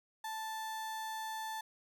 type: tone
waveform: 35% pulse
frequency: 880 Hz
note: A5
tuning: in tune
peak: -37 dBFS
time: 0.24-1.61 s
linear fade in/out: 5 ms
effects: none